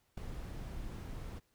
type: noise with ADSR envelope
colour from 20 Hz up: brown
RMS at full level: -37 dBFS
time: 0.17-1.4 s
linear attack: 7 ms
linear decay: 5 ms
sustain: -6 dB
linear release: 21 ms
effects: pink hiss -75 dBFS RMS until 1.54 s